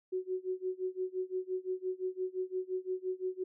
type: tone with tremolo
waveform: sine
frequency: 371 Hz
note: F#4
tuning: 5 cents sharp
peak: -30 dBFS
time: 0.12-3.44 s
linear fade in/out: 10 ms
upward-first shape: sine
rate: 5.8 Hz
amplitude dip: 95%
effects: none